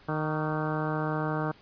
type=harmonic tone with a mistuned harmonic; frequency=154.2 Hz; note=D#3; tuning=15 cents flat; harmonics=1 / 2 / 3 / 4 / 5 / 6 / 7 / 8 / 9 / 10; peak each=-31 / -34 / -36 / -37 / -38 / -39 / -39 / -40 / -41 / -41 dBFS; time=0.08-1.52 s; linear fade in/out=10 ms; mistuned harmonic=7; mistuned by=+58 cents; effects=pink hiss -56 dBFS RMS until 1.61 s + resampled to 11025 Hz